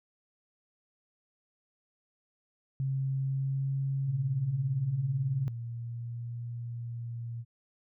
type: tone with pitch glide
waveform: sine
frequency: 134.6 to 136.16 Hz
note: C3 to C#3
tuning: +49 to -31 cents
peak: -28 dBFS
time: 2.8-5.48 s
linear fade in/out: 0 ms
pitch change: +20 cents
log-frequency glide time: 3.16-3.73 s
type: tone with vibrato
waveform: sine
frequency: 117.9 Hz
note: A#2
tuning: 20 cents sharp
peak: -35 dBFS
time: 4.05-7.45 s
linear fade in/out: 50 ms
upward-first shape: triangle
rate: 0.52 Hz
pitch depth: 14 cents each way
effects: none